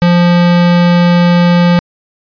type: tone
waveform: square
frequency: 174.61 Hz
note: F3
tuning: in tune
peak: -6 dBFS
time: 0.02-1.79 s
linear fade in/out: 0 ms
effects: resampled to 11025 Hz